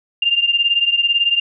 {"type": "beating tone pair", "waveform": "sine", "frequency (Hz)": [2794, 2812], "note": ["F7", "F7"], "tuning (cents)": [0, 11], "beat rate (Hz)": 18, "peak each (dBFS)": [-15, -18], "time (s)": [0.22, 1.4], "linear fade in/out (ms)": 5, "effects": []}